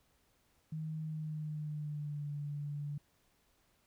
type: tone with pitch glide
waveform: sine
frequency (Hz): 156.9 to 145.55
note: D#3 to D3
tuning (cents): +15 to -15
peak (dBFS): -37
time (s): 0.72-2.98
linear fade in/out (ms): 5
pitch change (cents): -130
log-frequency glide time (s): 1.02-2.3
effects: pink hiss -73 dBFS RMS until 3.86 s